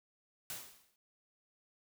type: noise with exponential decay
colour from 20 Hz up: white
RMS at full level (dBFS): -40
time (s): 0.5-0.96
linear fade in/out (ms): 1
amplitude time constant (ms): 100
effects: none